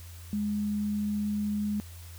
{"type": "tone", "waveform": "sine", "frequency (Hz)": 207.7, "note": "G#3", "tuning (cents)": 0, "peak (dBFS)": -27, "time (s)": [0.33, 1.8], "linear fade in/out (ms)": 0, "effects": ["added 85 Hz sine -43 dBFS peak until 2.18 s", "white hiss -52 dBFS RMS until 2.18 s"]}